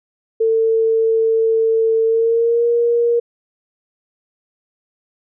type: tone with pitch glide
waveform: sine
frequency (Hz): 448.6 to 471.7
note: A4 to A#4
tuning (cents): +34 to +20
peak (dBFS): -12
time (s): 0.4-3.2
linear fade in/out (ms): 10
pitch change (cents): +86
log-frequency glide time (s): 2.04-2.65
effects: none